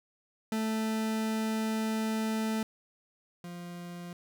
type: tone pair in turn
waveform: 40% pulse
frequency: 220 / 174.61 Hz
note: A3 / F3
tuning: 0 / 0 cents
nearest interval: major third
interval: 400 cents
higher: first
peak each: -28 / -39 dBFS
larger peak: first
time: 0.52-2.63 / 3.44-4.13 s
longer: first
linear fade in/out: 2 ms
effects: none